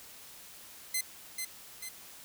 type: tone with echo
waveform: 5% pulse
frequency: 2056 Hz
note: C7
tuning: 31 cents flat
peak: -19 dBFS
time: 0.94-1.01 s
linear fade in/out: 5 ms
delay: 440 ms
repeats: 2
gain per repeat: -5 dB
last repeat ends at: 1.89 s
effects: white hiss -51 dBFS RMS until 2.24 s